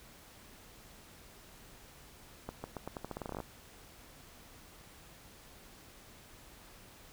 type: accelerating click train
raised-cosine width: 1 ms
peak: -25 dBFS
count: 16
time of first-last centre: 2.49-3.403 s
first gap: 150 ms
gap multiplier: 0.85
effects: pink hiss -56 dBFS RMS until 7.12 s